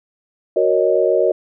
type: chord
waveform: sine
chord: D# minor seventh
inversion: first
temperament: equal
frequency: 370 / 466.2 / 554.4 / 622.3 Hz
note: F#4 / A#4 / C#5 / D#5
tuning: 0 / 0 / 0 / 0 cents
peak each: -18 dBFS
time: 0.56-1.32 s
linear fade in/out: 5 ms
effects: none